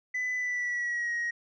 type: tone with pitch glide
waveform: sine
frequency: 2000 to 1887.7 Hz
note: B6 to A#6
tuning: +21 to +21 cents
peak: -26 dBFS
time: 0.14-1.31 s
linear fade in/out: 10 ms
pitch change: -100 cents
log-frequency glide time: 0.36-1.13 s
effects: tanh soft clip ceiling -27 dBFS